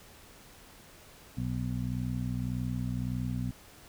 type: harmonic tone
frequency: 61.74 Hz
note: B1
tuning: in tune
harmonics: 1 / 2 / 3 / 4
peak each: -39 / -33 / -37 / -37 dBFS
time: 1.37-3.51 s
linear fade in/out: 5 ms
effects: pink hiss -54 dBFS RMS until 3.88 s